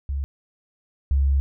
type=tone pair in turn; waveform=sine; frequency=69.3 / 68.78 Hz; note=C#2 / C#2; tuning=0 / -13 cents; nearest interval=unison; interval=13 cents; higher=first; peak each=-23 / -16 dBFS; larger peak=second; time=0.09-0.24 / 1.11-1.4 s; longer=second; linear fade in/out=0 ms; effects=none